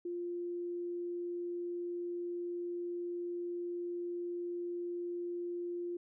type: tone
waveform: sine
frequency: 349.2 Hz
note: F4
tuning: in tune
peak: -36 dBFS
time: 0.05-5.97 s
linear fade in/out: 5 ms
effects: none